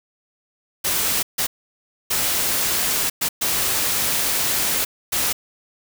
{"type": "noise bursts at uneven times", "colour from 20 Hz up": "white", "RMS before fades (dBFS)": -21, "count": 6, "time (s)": [[0.84, 1.23], [1.38, 1.47], [2.1, 3.1], [3.21, 3.29], [3.41, 4.85], [5.12, 5.33]], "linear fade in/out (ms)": 10, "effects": []}